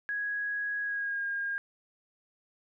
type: tone with pitch glide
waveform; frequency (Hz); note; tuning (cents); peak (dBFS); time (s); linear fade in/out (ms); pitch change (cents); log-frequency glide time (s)
sine; 1661.2 to 1618.6; G#6 to G#6; 0 to -45; -30; 0.09-1.58; 0; -45; 0.81-1.24
effects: none